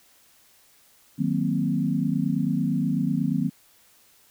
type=chord; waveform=sine; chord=C half-diminished seventh; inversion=first; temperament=equal; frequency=155.56 / 185 / 233.1 / 261.6 Hz; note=Eb3 / Gb3 / Bb3 / C4; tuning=0 / 0 / 0 / 0 cents; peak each=-27 dBFS; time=1.18-3.5 s; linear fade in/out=20 ms; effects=white hiss -58 dBFS RMS until 4.3 s